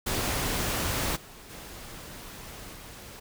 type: noise with level steps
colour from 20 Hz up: pink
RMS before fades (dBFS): -29 / -48 / -43 / -45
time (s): 0.06-3.2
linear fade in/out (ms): 10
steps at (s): 1.15 / 1.49 / 2.72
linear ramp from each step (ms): 20
effects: none